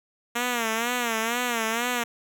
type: tone with vibrato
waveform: 5% pulse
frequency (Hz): 234.1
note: A#3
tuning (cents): +8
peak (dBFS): -13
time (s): 0.35-2.04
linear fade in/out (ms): 10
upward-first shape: sine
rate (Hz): 2.1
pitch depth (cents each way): 100
effects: none